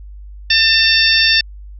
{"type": "harmonic tone with a mistuned harmonic", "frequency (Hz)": 897, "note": "A5", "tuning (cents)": 33, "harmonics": [2, 3, 4, 5, 6], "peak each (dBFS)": [-16, -16, -16, -16, -16], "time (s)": [0.5, 1.41], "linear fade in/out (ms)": 5, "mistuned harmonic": 5, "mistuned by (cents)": 31, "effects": ["added 50 Hz sine -31 dBFS peak until 1.79 s"]}